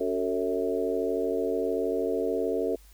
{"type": "harmonic tone with a mistuned harmonic", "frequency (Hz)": 93.2, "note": "F#2", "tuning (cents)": 13, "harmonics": [3, 4, 5, 6, 7], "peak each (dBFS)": [-33, -31, -28, -36, -34], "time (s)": [0, 2.76], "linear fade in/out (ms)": 10, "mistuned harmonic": 5, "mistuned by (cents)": -55, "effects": ["added 50 Hz sine -51 dBFS peak until 2.93 s", "white hiss -59 dBFS RMS until 2.93 s"]}